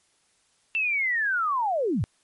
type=linear sweep; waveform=sine; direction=down; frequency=2694 to 74.5 Hz; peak=-22 dBFS; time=0.75-2.04 s; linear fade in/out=0 ms; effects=white hiss -66 dBFS RMS until 2.23 s + MP3 48 kbps